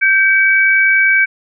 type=tone pair together; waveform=sine; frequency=1565 / 2275 Hz; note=G6 / C#7; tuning=-3 / +44 cents; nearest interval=tritone; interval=647 cents; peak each=-11 dBFS; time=0.01-1.26 s; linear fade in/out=20 ms; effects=none